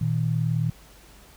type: tone pair together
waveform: sine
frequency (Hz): 117.92 / 157.4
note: A#2 / D#3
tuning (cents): +20 / +20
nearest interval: perfect fourth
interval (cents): 500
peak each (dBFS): -24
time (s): 0.01-0.7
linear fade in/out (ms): 5
effects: added 50 Hz sine -52 dBFS peak until 1.36 s + pink hiss -52 dBFS RMS until 1.36 s